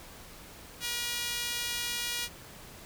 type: tone with high-pass filter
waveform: sawtooth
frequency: 479.1 Hz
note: A#4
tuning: 47 cents sharp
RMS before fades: -34 dBFS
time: 0.8-2.29 s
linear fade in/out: 50 ms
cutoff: 2800 Hz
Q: 1
effects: pink hiss -49 dBFS RMS until 2.85 s